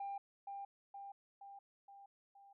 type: tone with echo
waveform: sine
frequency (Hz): 796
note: G5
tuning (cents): +26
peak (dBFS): -39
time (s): 0-0.18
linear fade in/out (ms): 5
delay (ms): 470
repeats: 5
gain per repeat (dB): -4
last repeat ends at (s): 2.53
effects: tanh soft clip ceiling -38 dBFS